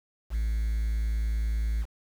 triangle tone, 55 Hz, A1, in tune, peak -22 dBFS, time 0.3-1.86 s, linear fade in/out 50 ms, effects tanh soft clip ceiling -19 dBFS + 8-bit

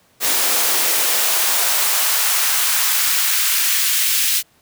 white noise with high-pass filter sweep, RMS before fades -17 dBFS, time 0.2-4.43 s, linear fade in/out 50 ms, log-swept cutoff 320 to 2500 Hz, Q 0.98, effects pink hiss -56 dBFS RMS until 4.61 s + high-pass 80 Hz 12 dB/octave

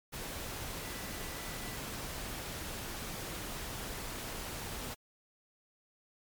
sine tone in noise, 1975.5 Hz, B6, in tune, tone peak -52 dBFS, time 0.82-1.78 s, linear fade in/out 20 ms, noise pink, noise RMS -41 dBFS, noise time 0.12-4.95 s, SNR -14 dB, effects MP3 96 kbps

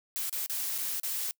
blue noise with dropouts, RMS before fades -33 dBFS, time 0.16-1.31 s, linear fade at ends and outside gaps 0 ms, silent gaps 0.295-0.327 / 0.462-0.497 / 0.78-0.784 / 0.998-1.033 s, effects noise-tail reverb RT60 0.1 s tail -26 dB re dry

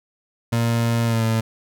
30% pulse tone with pitch glide, 116.54 to 112.25 Hz, A#2 to A2, 0 to +35 cents, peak -15 dBFS, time 0.52-1.41 s, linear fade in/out 10 ms, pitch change -65 cents, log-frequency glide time 1.05-1.23 s, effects none

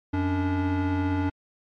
square tone pair together, 91.1 / 288.3 Hz, F#2 / D4, -26 / -32 cents, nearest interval octave + minor sixth, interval 1994 cents, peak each -27 / -26 dBFS, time 0.13-1.3 s, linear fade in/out 10 ms, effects low-pass 2000 Hz 12 dB/octave + MP3 64 kbps

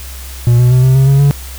triangle tone with pitch steps, 120 / 123.37 / 126.84 / 130.41 / 134.07 / 137.84 / 141.72 Hz, B2 / B2 / B2 / C3 / C3 / C#3 / C#3, -49 / -1 / +47 / -5 / +43 / -9 / +39 cents, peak -3 dBFS, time 0.47-1.31 s, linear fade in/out 0 ms, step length 120 ms, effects added 65 Hz sine -26 dBFS peak until 1.58 s + white hiss -32 dBFS RMS until 1.58 s

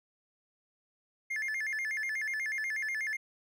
triangle tone with vibrato, 1922 Hz, B6, 48 cents flat, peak -30 dBFS, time 1.3-3.17 s, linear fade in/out 10 ms, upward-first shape square, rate 8.2 Hz, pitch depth 170 cents each way, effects none

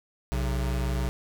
square tone pair together, 61.74 / 133.11 Hz, B1 / C3, 0 / +30 cents, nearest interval octave + minor second, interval 1330 cents, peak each -27 / -33 dBFS, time 0.32-1.09 s, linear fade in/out 0 ms, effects none

